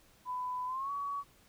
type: tone with pitch glide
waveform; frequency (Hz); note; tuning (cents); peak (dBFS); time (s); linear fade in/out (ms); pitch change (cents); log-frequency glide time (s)
sine; 1000 to 1129; B5 to C#6; +21 to +31; -34; 0.25-1.24; 50; +210; 0.66-0.91
effects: pink hiss -64 dBFS RMS until 1.48 s